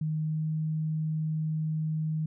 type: tone with pitch glide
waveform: sine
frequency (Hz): 155.56 to 156.55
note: D#3 to D#3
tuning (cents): 0 to +11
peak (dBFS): -27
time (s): 0.01-2.26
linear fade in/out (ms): 5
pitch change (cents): +11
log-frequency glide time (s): 0.24-0.46
effects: none